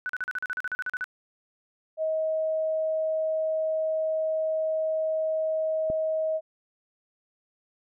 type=tone bursts; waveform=sine; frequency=1494 Hz; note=F#6; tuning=16 cents sharp; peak=-27 dBFS; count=14; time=0.06-1.042 s; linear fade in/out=0 ms; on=33 ms; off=40 ms
type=tone; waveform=sine; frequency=633 Hz; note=D#5; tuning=30 cents sharp; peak=-24 dBFS; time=1.97-6.41 s; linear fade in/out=50 ms
type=click; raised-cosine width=2 ms; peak=-21 dBFS; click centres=5.901 s
effects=none